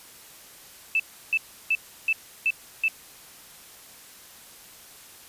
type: tone bursts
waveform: sine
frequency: 2637 Hz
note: E7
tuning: in tune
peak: -19 dBFS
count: 6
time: 0.95-2.882 s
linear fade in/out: 2 ms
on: 47 ms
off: 330 ms
effects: white hiss -48 dBFS RMS until 5.28 s + resampled to 32000 Hz